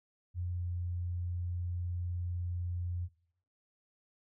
sine tone with pitch glide, 88.6 to 88.04 Hz, F2 to F2, +25 to +14 cents, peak -33 dBFS, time 0.34-3.09 s, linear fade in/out 50 ms, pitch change -11 cents, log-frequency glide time 0.55-0.64 s, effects noise-tail reverb RT60 0.7 s tail -20 dB re dry

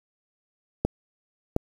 clicks, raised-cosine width 2 ms, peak -8 dBFS, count 2, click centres 0.85 / 1.564 s, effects 7-bit

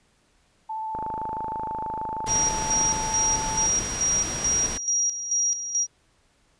sine tone with vibrato, 878 Hz, A5, 4 cents flat, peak -28 dBFS, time 0.69-3.67 s, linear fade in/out 10 ms, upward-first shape square, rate 15 Hz, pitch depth 9 cents each way
click train, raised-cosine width 1 ms, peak -20 dBFS, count 55, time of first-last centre 0.95-3.003 s, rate 26.3 Hz
pink noise, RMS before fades -32 dBFS, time 2.26-4.78 s, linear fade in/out 10 ms
sine tone with tremolo, 5710 Hz, F8, 37 cents sharp, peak -20 dBFS, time 2.27-5.87 s, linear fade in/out 50 ms, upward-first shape square, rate 2.3 Hz, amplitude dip 65%
effects pink hiss -64 dBFS RMS until 6.59 s + resampled to 22050 Hz

